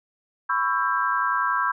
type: chord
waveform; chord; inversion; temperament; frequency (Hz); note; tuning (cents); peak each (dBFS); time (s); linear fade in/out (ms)
sine; C# half-diminished seventh; third; just; 997.9 / 1108.7 / 1330.5 / 1596.6; B5 / C#6 / E6 / G6; +18 / 0 / +16 / +31; -26; 0.49-1.72; 10
effects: none